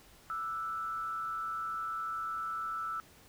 sine tone with frequency modulation, 1323 Hz, E6, 6 cents sharp, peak -34 dBFS, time 0.3-3 s, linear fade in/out 0 ms, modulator 140 Hz, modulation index 0.49, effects pink hiss -59 dBFS RMS until 3.28 s

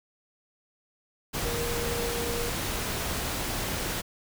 sine tone in noise, 472.2 Hz, A#4, 22 cents sharp, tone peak -32 dBFS, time 1.44-2.5 s, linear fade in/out 20 ms, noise pink, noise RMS -31 dBFS, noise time 1.33-4.02 s, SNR -4 dB, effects none

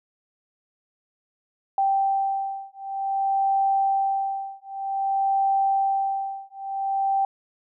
sine beating tone pair, 782 / 782.53 Hz, G5 / G5, -4 / -3 cents, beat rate 0.53 Hz, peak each -24 dBFS, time 1.78-7.25 s, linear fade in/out 2 ms, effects none

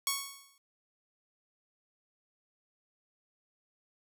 5% pulse tone with exponential decay, 1108.7 Hz, C#6, in tune, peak -15 dBFS, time 0.07-0.58 s, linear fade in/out 1 ms, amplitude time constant 110 ms, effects none

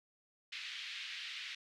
white band-pass noise, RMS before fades -45 dBFS, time 0.52-1.55 s, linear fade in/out 5 ms, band 1900 to 3800 Hz, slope 24 dB/octave, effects none

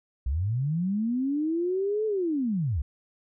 sine linear two-way sweep, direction up then down, 58.27 to 440 to 58.27 Hz, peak -24 dBFS, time 0.26-2.82 s, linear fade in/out 5 ms, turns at 2.06 s, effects none

